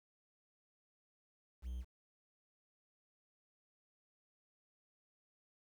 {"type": "tone with quantisation", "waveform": "triangle", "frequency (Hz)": 61.74, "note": "B1", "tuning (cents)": 0, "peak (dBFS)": -38, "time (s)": [1.62, 1.85], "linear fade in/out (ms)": 50, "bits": 11, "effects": []}